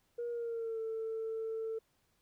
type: tone with pitch glide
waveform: sine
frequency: 475.4 to 446.1 Hz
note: A#4 to A4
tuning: +34 to +24 cents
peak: -34 dBFS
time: 0.18-1.79 s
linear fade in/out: 10 ms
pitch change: -110 cents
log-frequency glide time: 0.3-0.8 s
effects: tanh soft clip ceiling -32 dBFS + pink hiss -75 dBFS RMS until 2.21 s